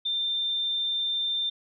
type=tone; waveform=sine; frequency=3586 Hz; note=A7; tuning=32 cents sharp; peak=-25 dBFS; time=0.05-1.5 s; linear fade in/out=10 ms; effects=none